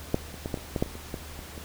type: clicks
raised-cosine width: 2 ms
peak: -9 / -28 / -18 / -15 / -25 / -14 / -10 / -28 / -27 / -18 / -29 / -27 dBFS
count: 12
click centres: 0.144 / 0.342 / 0.459 / 0.542 / 0.574 / 0.762 / 0.825 / 0.861 / 0.954 / 1.142 / 1.391 / 1.578 s
effects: added 75 Hz sine -44 dBFS peak until 1.64 s + pink hiss -44 dBFS RMS until 1.64 s